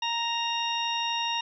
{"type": "harmonic tone", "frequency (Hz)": 932, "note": "A#5", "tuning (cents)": -1, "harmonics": [1, 2, 3, 4, 6], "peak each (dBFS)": [-30, -39, -31, -33, -39], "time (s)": [0.02, 1.41], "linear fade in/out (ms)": 5, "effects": []}